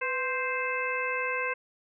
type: harmonic tone with a mistuned harmonic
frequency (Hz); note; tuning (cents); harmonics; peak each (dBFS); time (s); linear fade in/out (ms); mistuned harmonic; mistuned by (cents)
523.3; C5; 0; 1 / 2 / 3 / 4 / 5; -34 / -34 / -34 / -34 / -34; 0.01-1.54; 10; 1; -75
effects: none